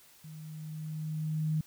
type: tone with level ramp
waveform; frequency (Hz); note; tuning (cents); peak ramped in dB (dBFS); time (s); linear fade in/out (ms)
sine; 155.56; D#3; 0; -44 to -26; 0.24-1.61; 5
effects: white hiss -59 dBFS RMS until 1.66 s